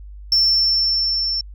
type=tone with level ramp; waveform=sine; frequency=5390 Hz; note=E8; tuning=38 cents sharp; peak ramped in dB=-10 to -19 dBFS; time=0.32-1.41 s; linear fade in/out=2 ms; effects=tanh soft clip ceiling -10 dBFS + added 50 Hz sine -34 dBFS peak until 1.54 s